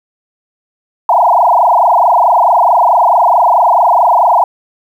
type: tone with frequency modulation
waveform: sine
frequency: 830.6 Hz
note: G#5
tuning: in tune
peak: -5 dBFS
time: 1.09-4.44 s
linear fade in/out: 2 ms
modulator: 24.6 Hz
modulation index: 6.6
effects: 7-bit